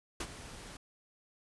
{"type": "noise with ADSR envelope", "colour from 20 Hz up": "pink", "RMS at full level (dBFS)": -35, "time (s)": [0.2, 0.77], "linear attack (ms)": 6, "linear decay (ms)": 53, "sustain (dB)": -13, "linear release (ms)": 5, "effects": ["resampled to 24000 Hz"]}